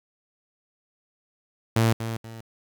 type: tone with echo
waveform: sawtooth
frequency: 113.4 Hz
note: A#2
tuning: 47 cents flat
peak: -14 dBFS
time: 1.76-1.93 s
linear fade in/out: 5 ms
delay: 240 ms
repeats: 2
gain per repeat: -10 dB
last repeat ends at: 2.41 s
effects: 9-bit